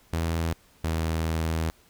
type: tone pair in turn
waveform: sawtooth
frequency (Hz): 82.41 / 80.85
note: E2 / E2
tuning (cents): 0 / -33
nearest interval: unison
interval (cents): 33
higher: first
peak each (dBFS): -21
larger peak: neither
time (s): 0.13-0.53 / 0.84-1.7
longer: second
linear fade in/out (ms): 0
effects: pink hiss -59 dBFS RMS until 1.89 s